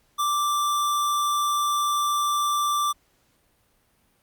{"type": "tone", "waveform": "square", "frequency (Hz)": 1174.7, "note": "D6", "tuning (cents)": 0, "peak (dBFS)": -22, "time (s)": [0.18, 2.93], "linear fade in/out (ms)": 20, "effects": ["pink hiss -65 dBFS RMS until 4.22 s", "Opus 48 kbps"]}